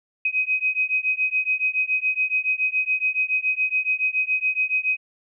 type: beating tone pair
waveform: sine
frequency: 2518 / 2525.1 Hz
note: D#7 / D#7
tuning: +20 / +25 cents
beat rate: 7.1 Hz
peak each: -23 dBFS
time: 0.25-4.97 s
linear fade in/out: 5 ms
effects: none